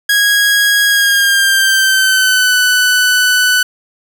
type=tone with pitch glide; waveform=sawtooth; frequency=1649 to 1494.8 Hz; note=G#6 to F#6; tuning=-13 to +17 cents; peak=-5 dBFS; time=0.09-3.63 s; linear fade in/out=5 ms; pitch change=-170 cents; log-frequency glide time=0.87-2.54 s; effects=7-bit